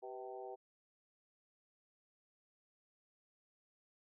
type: harmonic tone with a mistuned harmonic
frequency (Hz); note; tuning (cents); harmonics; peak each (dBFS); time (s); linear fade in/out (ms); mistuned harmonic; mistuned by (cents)
128.9; C3; -26; 3 / 4 / 5 / 6 / 7; -49 / -51 / -53 / -50 / -59; 0.02-0.56; 20; 4; -67
effects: none